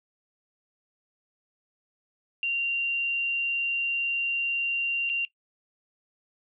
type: tone with dropouts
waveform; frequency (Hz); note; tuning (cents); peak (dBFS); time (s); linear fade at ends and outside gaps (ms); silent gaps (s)
sine; 2769; F7; -15; -24; 2.43-5.25; 1; 5.093-5.098
effects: noise-tail reverb RT60 0.1 s tail -19 dB re dry